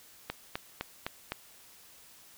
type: click train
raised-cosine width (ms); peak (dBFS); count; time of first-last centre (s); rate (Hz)
0.3; -17; 5; 0.3-1.32; 3.92
effects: white hiss -56 dBFS RMS until 2.37 s